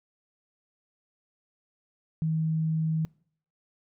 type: tone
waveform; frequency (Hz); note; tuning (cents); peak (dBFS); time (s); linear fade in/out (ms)
sine; 159.2; D#3; +40; -24; 2.22-3.05; 0
effects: noise-tail reverb RT60 0.6 s tail -25 dB re dry

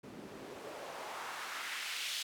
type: noise with band-pass filter sweep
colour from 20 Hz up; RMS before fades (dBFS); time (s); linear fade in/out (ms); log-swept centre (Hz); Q
white; -43; 0.03-2.23; 10; 200 to 3600; 1.4
effects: none

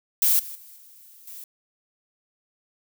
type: noise with level steps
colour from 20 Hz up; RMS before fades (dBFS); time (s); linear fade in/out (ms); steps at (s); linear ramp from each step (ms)
violet; -19 / -37 / -47 / -50 / -40; 0.22-1.44; 2; 0.39 / 0.55 / 0.76 / 1.27; 5
effects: none

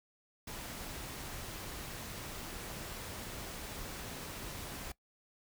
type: noise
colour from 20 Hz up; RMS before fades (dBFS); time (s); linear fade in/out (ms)
pink; -44; 0.47-4.92; 5
effects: noise-tail reverb RT60 0.1 s tail -20 dB re dry

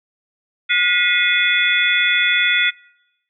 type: tone cluster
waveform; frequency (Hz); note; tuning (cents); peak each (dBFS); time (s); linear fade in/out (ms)
sine; 1439 / 1947 / 2133 / 2487 / 3431; F#6 / B6 / C7 / D#7 / A7; -49 / -25 / +33 / -1 / -44; -20; 0.69-2.71; 20
effects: noise-tail reverb RT60 0.9 s tail -25 dB re dry

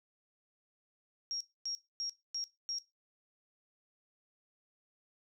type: tone bursts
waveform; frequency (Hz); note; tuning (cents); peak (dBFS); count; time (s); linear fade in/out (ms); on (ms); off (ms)
sine; 5588; F8; 0; -35; 5; 1.31-2.785; 0; 95; 250
effects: noise-tail reverb RT60 0.2 s tail -17 dB re dry

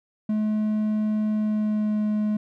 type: tone with pitch glide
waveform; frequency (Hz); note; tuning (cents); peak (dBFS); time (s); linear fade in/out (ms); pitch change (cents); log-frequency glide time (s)
triangle; 213.9 to 211.8; A3 to G#3; -49 to +34; -19; 0.29-2.37; 5; -17; 1.32-2.03
effects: none

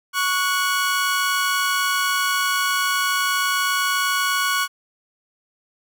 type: tone pair together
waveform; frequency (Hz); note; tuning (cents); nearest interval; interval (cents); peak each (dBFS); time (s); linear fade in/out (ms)
sawtooth; 1116 / 1467.9; C#6 / F#6; +11 / -14; perfect fourth; 475; -18; 0.13-4.68; 50
effects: none

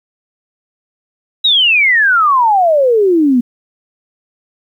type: exponential sweep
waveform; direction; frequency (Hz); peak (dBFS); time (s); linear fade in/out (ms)
sine; down; 3912 to 234.7; -7; 1.44-3.41; 10
effects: 8-bit

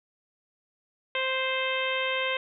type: harmonic tone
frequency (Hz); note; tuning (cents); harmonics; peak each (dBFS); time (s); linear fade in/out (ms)
523.3; C5; 0; 1 / 2 / 3 / 4 / 5 / 6 / 7; -31 / -34 / -35 / -32 / -33 / -34 / -40; 1.15-2.37; 2
effects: none

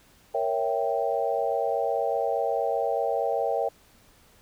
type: chord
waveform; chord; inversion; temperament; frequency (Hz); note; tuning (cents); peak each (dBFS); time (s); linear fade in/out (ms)
sine; A# diminished seventh; none; equal; 466.2 / 554.4 / 659.3 / 784; A#4 / C#5 / E5 / G5; 0 / 0 / 0 / 0; -29; 0.34-3.69; 10
effects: pink hiss -58 dBFS RMS until 4.41 s

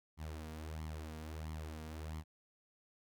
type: tone with flanger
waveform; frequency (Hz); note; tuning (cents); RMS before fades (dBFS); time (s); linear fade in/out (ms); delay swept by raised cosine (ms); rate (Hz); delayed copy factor
sawtooth; 78.2; D#2; +9; -45; 0.17-2.24; 50; 0.93 to 4.33; 1.5; +0.65
effects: none

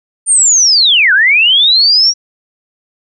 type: linear two-way sweep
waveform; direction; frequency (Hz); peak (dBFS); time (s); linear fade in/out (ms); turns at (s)
sine; down then up; 9100 to 1447 to 5730; -5; 0.26-2.14; 50; 1.13
effects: none

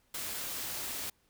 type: noise with amplitude modulation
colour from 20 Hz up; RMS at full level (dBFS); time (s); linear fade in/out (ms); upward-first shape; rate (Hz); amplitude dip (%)
white; -37; 0.14-1.1; 5; sine; 256; 25
effects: pink hiss -71 dBFS RMS until 1.29 s

